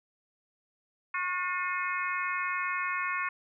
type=harmonic tone with a mistuned harmonic; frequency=359.5 Hz; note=F#4; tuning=50 cents flat; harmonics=3 / 4 / 5 / 6 / 7; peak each=-33 / -36 / -36 / -36 / -38 dBFS; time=1.14-3.29 s; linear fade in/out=5 ms; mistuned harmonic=3; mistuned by=+28 cents; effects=none